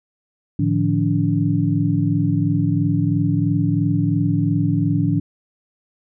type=tone cluster; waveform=sine; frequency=108.7 / 149 / 171.9 / 287.7 Hz; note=A2 / D3 / F3 / D4; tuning=-21 / +25 / -27 / -36 cents; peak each=-21 dBFS; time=0.59-5.2 s; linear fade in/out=5 ms; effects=none